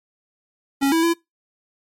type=tone with pitch steps; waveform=square; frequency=276 / 327.6 / 336.4 Hz; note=C#4 / E4 / E4; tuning=-7 / -11 / +35 cents; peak=-16 dBFS; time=0.81-1.14 s; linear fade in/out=20 ms; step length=110 ms; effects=noise-tail reverb RT60 0.2 s tail -25 dB re dry + MP3 64 kbps